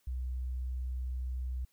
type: tone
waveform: sine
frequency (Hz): 63.1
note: B1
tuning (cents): +38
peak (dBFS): -33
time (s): 0.07-1.65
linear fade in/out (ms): 5
effects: white hiss -73 dBFS RMS until 1.72 s